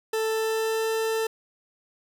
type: tone with pitch glide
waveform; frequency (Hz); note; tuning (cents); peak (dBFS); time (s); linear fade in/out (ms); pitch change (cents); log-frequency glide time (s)
40% pulse; 441.5 to 445.3; A4 to A4; +6 to +21; -23; 0.13-1.27; 5; +15; 0.3-0.89
effects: none